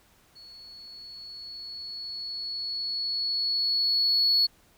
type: tone with level ramp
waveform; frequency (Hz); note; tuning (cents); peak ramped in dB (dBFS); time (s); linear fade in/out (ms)
sine; 4388; C#8; -18; -46 to -17; 0.35-4.47; 20
effects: tanh soft clip ceiling -16 dBFS + pink hiss -61 dBFS RMS until 4.77 s